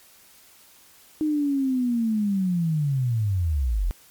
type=linear sweep; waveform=sine; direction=down; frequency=311.1 to 38.29 Hz; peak=-20 dBFS; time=1.21-3.91 s; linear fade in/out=0 ms; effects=white hiss -53 dBFS RMS until 4.1 s + MP3 96 kbps